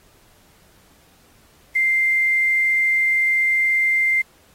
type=tone with quantisation; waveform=sine; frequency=2093 Hz; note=C7; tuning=in tune; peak=-15 dBFS; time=1.75-4.22 s; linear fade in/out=10 ms; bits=7; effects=pink hiss -55 dBFS RMS until 4.54 s + AAC 48 kbps